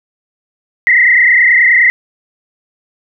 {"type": "tone with frequency modulation", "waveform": "sine", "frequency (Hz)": 1975.5, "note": "B6", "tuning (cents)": 0, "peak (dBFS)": -5, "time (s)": [0.87, 1.9], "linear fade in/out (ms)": 0, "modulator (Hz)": 29.5, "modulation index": 3.6, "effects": []}